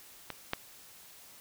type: clicks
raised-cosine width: 0.3 ms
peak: -21 / -14 dBFS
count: 2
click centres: 0.303 / 0.534 s
effects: white hiss -54 dBFS RMS until 1.4 s